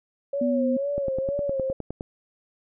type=tone with vibrato; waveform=sine; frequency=551 Hz; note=C#5; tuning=11 cents flat; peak=-24 dBFS; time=0.33-1.73 s; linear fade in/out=5 ms; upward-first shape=sine; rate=2.1 Hz; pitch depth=72 cents each way
type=tone; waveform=sine; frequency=246.9 Hz; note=B3; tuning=in tune; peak=-22 dBFS; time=0.41-0.77 s; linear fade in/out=5 ms
type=click train; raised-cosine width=2 ms; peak=-18 dBFS; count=11; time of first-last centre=0.98-2.009 s; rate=9.72 Hz
effects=none